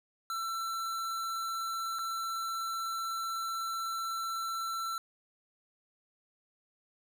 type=tone with dropouts; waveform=square; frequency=1342 Hz; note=E6; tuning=31 cents sharp; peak=-34 dBFS; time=0.3-4.98 s; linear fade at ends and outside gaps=1 ms; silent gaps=1.987-1.991 s; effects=none